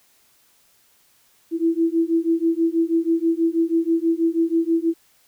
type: beating tone pair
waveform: sine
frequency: 327.7 / 333.9 Hz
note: E4 / E4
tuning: -10 / +22 cents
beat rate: 6.2 Hz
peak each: -20 dBFS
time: 1.51-4.94 s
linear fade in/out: 50 ms
effects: white hiss -59 dBFS RMS until 5.27 s